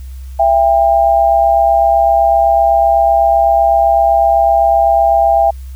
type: tone pair together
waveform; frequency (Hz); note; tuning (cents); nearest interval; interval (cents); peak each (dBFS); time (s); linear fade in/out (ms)
sine; 670.1 / 798; E5 / G5; +28 / +31; minor third; 303; -10; 0.39-5.51; 10
effects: added 65 Hz sine -25 dBFS peak until 5.75 s + white hiss -48 dBFS RMS until 5.75 s